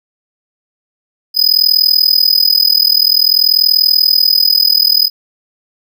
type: tone with amplitude modulation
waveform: square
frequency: 4998 Hz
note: D#8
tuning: 7 cents sharp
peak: -4 dBFS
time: 1.34-5.1 s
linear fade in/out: 50 ms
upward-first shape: sine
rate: 40.5 Hz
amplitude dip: 95%
effects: none